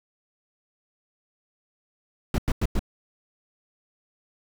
brown noise bursts, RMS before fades -22 dBFS, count 4, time 2.34-2.793 s, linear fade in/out 2 ms, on 42 ms, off 95 ms, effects none

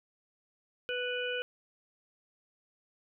harmonic tone, 493.9 Hz, B4, in tune, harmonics 1 / 3 / 5 / 6, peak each -35 / -37 / -40 / -39 dBFS, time 0.89-1.42 s, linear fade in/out 0 ms, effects none

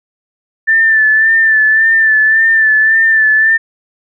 sine tone with vibrato, 1769 Hz, A6, 9 cents sharp, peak -6 dBFS, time 0.67-3.58 s, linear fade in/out 20 ms, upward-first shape sine, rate 1.8 Hz, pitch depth 35 cents each way, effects none

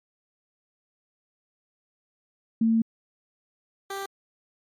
sine / 15% pulse tone pair in turn, 225.7 / 392.8 Hz, A3 / G4, +44 / +4 cents, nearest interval minor seventh, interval 960 cents, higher second, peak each -18 / -25 dBFS, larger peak first, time 2.61-2.82 / 3.9-4.06 s, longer first, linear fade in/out 5 ms, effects MP3 64 kbps

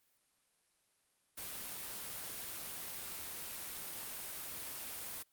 white noise, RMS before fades -44 dBFS, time 1.37-5.23 s, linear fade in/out 10 ms, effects white hiss -75 dBFS RMS until 5.32 s + Opus 32 kbps

